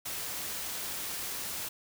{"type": "noise", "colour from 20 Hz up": "white", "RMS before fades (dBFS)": -37, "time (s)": [0.05, 1.69], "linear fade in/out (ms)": 10, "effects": []}